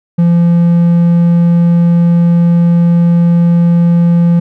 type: tone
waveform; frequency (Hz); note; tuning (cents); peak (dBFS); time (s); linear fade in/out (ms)
triangle; 171.1; F3; -35; -3; 0.18-4.4; 10
effects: none